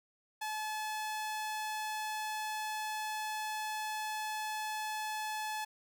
sawtooth tone, 860 Hz, A5, 40 cents flat, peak -32 dBFS, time 0.41-5.65 s, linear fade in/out 10 ms, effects none

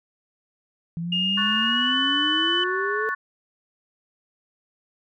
sine exponential sweep, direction up, 164.81 to 442.8 Hz, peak -26 dBFS, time 0.97-3.09 s, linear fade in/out 0 ms
sine tone with pitch glide, 2835 to 3000 Hz, F7 to F#7, +25 to +23 cents, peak -21 dBFS, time 1.12-2.64 s, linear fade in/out 5 ms, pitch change +98 cents, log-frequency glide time 1.62-1.95 s
sine chord, F# minor, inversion second, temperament equal, 1108.7 / 1480 / 1760 Hz, C#6 / F#6 / A6, 0 / 0 / 0 cents, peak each -28 dBFS, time 1.37-3.15 s, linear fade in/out 10 ms
effects tanh soft clip ceiling -8 dBFS

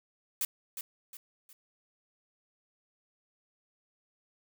blue noise with echo, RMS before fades -31 dBFS, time 0.41-0.45 s, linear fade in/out 2 ms, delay 360 ms, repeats 3, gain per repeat -8 dB, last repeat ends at 1.53 s, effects none

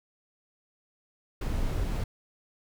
brown noise, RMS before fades -29 dBFS, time 1.41-2.04 s, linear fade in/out 5 ms, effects none

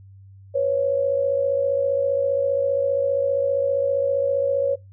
sine tone pair together, 498.6 / 553.7 Hz, B4 / C#5, +16 / -2 cents, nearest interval major second, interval 182 cents, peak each -24 / -19 dBFS, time 0.54-4.76 s, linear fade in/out 20 ms, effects noise-tail reverb RT60 0.2 s tail -22 dB re dry + added 97 Hz sine -43 dBFS peak until 4.92 s

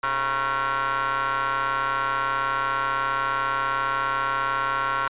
30% pulse ring-modulated tone, 138.59 Hz, C#3, in tune, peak -17 dBFS, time 0.03-5.08 s, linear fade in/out 5 ms, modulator 1230 Hz, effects resampled to 8000 Hz

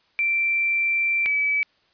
sine tone pair in turn, 2349 / 2294 Hz, D7 / D7, 0 / -41 cents, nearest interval unison, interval 41 cents, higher first, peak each -19 dBFS, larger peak neither, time 0.19-1.26 / 1.26-1.63 s, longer first, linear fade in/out 0 ms, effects white hiss -63 dBFS RMS until 1.93 s + resampled to 11025 Hz

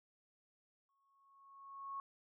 sine tone with exponential growth, 1100 Hz, C#6, 14 cents flat, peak -40 dBFS, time 0.89-2 s, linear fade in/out 1 ms, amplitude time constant 240 ms, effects none

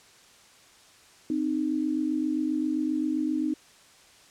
sine tone pair together, 259.6 / 307.2 Hz, C4 / D#4, -13 / -22 cents, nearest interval minor third, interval 291 cents, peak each -29 / -26 dBFS, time 1.3-3.54 s, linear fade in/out 2 ms, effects white hiss -55 dBFS RMS until 4.3 s + low-pass 8000 Hz 12 dB/octave

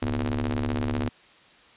sawtooth ring-modulated tone, 72.4 Hz, D2, 24 cents flat, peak -18 dBFS, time 0.02-1.09 s, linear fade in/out 5 ms, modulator 173 Hz, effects white hiss -54 dBFS RMS until 1.76 s + resampled to 8000 Hz

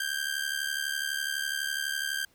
sawtooth ring-modulated tone, 1583 Hz, G6, 17 cents sharp, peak -23 dBFS, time 0-2.25 s, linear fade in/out 0 ms, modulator 36 Hz, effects pink hiss -65 dBFS RMS until 2.34 s

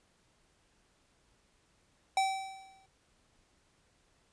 square tone with exponential decay, 771 Hz, G5, 29 cents flat, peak -25 dBFS, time 2.17-2.86 s, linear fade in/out 2 ms, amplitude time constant 150 ms, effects pink hiss -70 dBFS RMS until 4.32 s + resampled to 22050 Hz

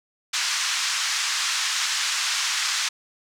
white band-pass noise, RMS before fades -25 dBFS, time 0.33-2.89 s, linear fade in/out 10 ms, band 1100 to 6700 Hz, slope 24 dB/octave, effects none

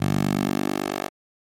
10% pulse tone with high-pass filter sweep, 49 Hz, G1, in tune, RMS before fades -24 dBFS, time 0-1.09 s, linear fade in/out 20 ms, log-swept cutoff 120 to 500 Hz, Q 1.6, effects MP3 64 kbps

